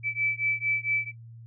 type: beating tone pair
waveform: sine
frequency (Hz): 2310 / 2314.4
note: D7 / D7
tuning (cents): -29 / -26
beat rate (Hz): 4.4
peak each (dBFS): -28 / -28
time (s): 0.03-1.12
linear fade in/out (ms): 50
effects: noise-tail reverb RT60 0.1 s tail -18 dB re dry + added 115 Hz sine -43 dBFS peak until 1.46 s